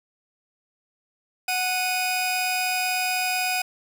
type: tone pair together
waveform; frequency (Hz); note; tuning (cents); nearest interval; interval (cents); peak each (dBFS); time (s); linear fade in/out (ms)
sawtooth; 738 / 2484; F#5 / D#7; -5 / -3; octave + major sixth; 2102; -22; 1.48-3.62; 5
effects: none